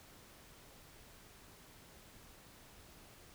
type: silence
effects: pink hiss -59 dBFS RMS until 3.34 s